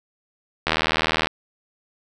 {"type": "click train", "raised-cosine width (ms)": 0.3, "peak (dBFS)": -3, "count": 49, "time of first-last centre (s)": [0.67, 1.271], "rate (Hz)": 79.9, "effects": []}